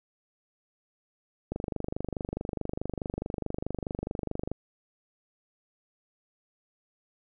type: click train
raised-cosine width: 2 ms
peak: -18 dBFS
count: 75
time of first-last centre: 1.52-4.516 s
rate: 24.7 Hz
effects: none